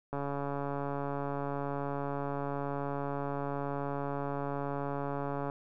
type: click train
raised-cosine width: 1 ms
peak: -22 dBFS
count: 758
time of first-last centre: 0.13-5.499 s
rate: 141 Hz
effects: none